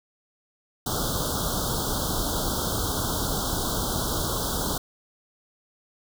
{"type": "band-stop noise", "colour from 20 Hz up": "pink", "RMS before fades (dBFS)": -27, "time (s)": [0.86, 4.78], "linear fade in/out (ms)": 5, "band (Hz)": [1500, 3200], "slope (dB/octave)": 96, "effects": []}